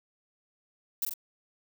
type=noise with echo; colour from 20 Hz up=violet; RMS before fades=-29 dBFS; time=1.02-1.05 s; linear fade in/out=2 ms; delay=44 ms; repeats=2; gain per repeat=-4 dB; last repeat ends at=1.138 s; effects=none